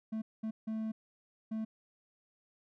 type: tone bursts at uneven times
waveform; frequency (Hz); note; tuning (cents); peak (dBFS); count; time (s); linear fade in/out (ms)
triangle; 220; A3; 0; -32; 4; 0.12-0.22 / 0.43-0.51 / 0.67-0.92 / 1.51-1.65; 10
effects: none